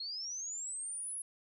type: linear sweep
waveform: sine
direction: up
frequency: 4186 to 10650 Hz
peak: -38 dBFS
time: 0-1.22 s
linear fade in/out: 5 ms
effects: none